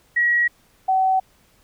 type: tone pair in turn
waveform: sine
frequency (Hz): 1911 / 758.4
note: A#6 / F#5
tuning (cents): +43 / +43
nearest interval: octave + major third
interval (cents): 1600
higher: first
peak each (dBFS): -15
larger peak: neither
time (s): 0.16-0.48 / 0.88-1.2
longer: neither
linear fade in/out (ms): 10
effects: pink hiss -58 dBFS RMS until 1.63 s